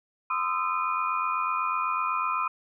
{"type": "tone cluster", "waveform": "sine", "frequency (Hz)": [1027, 1237, 1325, 2454], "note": ["C6", "D#6", "E6", "D#7"], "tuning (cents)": [-33, -10, 9, -25], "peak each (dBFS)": [-29, -30, -30, -35], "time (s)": [0.3, 2.48], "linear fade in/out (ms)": 5, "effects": []}